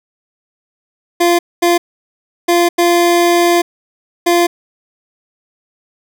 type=tone bursts at uneven times; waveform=25% pulse; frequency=346.1 Hz; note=F4; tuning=16 cents flat; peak=-5 dBFS; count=5; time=1.2-1.39 / 1.62-1.78 / 2.48-2.69 / 2.78-3.62 / 4.26-4.47 s; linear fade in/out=10 ms; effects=none